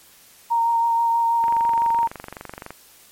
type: tone with vibrato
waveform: sine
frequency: 927 Hz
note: A#5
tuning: 10 cents flat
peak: -16 dBFS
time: 0.5-2.08 s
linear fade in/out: 20 ms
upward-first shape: sine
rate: 6.2 Hz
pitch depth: 13 cents each way
type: click train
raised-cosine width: 0.5 ms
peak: -18 dBFS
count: 31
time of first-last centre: 1.44-2.706 s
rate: 23.7 Hz
effects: white hiss -50 dBFS RMS until 3.11 s + MP3 64 kbps